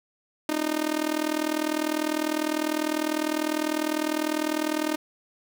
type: tone with amplitude modulation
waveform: sawtooth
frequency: 307.1 Hz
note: D#4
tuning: 23 cents flat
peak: -17 dBFS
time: 0.49-4.96 s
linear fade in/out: 2 ms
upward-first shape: sine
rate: 40 Hz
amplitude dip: 90%
effects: 8-bit